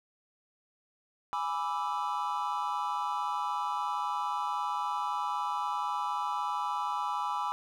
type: chord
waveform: triangle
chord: E dominant seventh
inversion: first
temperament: equal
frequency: 830.6 / 987.8 / 1174.7 / 1318.5 Hz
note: G#5 / B5 / D6 / E6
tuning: 0 / 0 / 0 / 0 cents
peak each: -34 / -32 / -34 / -37 dBFS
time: 1.33-7.52 s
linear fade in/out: 0 ms
effects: none